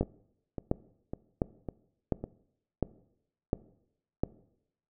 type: two click trains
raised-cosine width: 2 ms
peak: -13 / -22 dBFS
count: 7 / 5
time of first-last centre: 0.01-4.235 / 0.03-2.24 s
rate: 1.42 / 1.81 Hz
effects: noise-tail reverb RT60 0.8 s tail -20 dB re dry